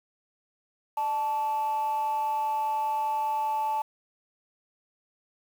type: tone with amplitude modulation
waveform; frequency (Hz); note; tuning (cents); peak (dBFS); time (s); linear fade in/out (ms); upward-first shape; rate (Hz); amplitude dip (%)
sine; 875; A5; -10; -21; 0.97-3.82; 5; sine; 267; 55
effects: tanh soft clip ceiling -22 dBFS + 8-bit